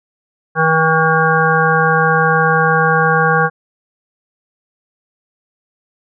harmonic tone with a mistuned harmonic, 160.5 Hz, E3, 46 cents flat, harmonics 1 / 3 / 5 / 7 / 9 / 10, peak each -17 / -17 / -17 / -17 / -17 / -17 dBFS, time 0.55-3.5 s, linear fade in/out 50 ms, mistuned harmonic 9, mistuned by -18 cents, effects none

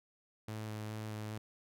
sawtooth tone with vibrato, 107.9 Hz, A2, 33 cents flat, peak -36 dBFS, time 0.48-1.38 s, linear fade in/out 5 ms, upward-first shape square, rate 2.4 Hz, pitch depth 11 cents each way, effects none

